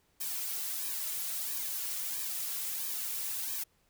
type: noise with flanger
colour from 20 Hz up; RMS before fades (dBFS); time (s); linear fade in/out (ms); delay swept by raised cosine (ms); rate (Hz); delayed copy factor
blue; -36; 0.2-3.64; 10; 1.4 to 3.3; 1.5; -0.95
effects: pink hiss -71 dBFS RMS until 3.89 s

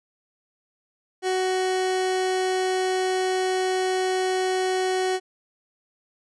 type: tone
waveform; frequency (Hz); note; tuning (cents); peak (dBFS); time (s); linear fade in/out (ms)
30% pulse; 372.7; F#4; +13; -19; 1.22-5.2; 50
effects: resampled to 22050 Hz

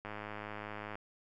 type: click train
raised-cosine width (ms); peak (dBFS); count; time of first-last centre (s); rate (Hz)
0.5; -27; 96; 0.05-0.955; 105
effects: none

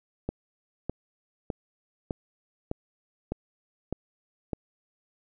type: click train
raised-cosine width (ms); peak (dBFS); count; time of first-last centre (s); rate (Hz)
2; -16; 8; 0.29-4.532; 1.65
effects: none

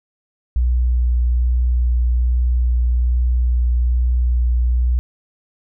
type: tone with vibrato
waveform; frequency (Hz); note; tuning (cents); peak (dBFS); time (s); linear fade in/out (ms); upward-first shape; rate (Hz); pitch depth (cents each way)
sine; 60.8; B1; -26; -13; 0.56-4.99; 0; sine; 1.2; 12
effects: none

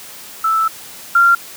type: tone pair in turn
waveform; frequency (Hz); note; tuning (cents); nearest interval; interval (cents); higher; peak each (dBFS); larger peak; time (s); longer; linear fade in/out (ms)
sine; 1318.5 / 1383.4; E6 / F6; 0 / -17; minor second; 83; second; -12 / -7; second; 0.44-0.68 / 1.15-1.35; first; 5
effects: white hiss -35 dBFS RMS until 1.56 s + high-pass 80 Hz 12 dB/octave

